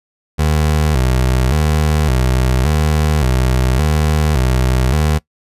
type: tone with vibrato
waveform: 25% pulse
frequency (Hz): 69.7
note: C#2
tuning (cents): +10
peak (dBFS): -8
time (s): 0.38-5.19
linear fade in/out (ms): 20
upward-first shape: square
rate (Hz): 0.88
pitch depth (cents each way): 160
effects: noise-tail reverb RT60 0.1 s tail -21 dB re dry + resampled to 32000 Hz